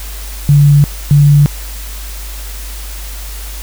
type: tone pair in turn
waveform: sine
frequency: 144.1 / 144.72 Hz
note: D3 / D3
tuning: -33 / -25 cents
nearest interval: unison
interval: 8 cents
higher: second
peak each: -3 dBFS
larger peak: neither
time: 0.49-0.84 / 1.11-1.46 s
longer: neither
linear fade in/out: 0 ms
effects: added 50 Hz sine -23 dBFS peak until 3.62 s + white hiss -30 dBFS RMS until 3.62 s